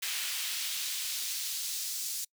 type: noise with high-pass filter sweep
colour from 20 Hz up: pink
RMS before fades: -35 dBFS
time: 0.02-2.25 s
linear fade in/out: 10 ms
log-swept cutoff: 2400 to 5800 Hz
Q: 1.1
effects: noise-tail reverb RT60 0.1 s tail -26 dB re dry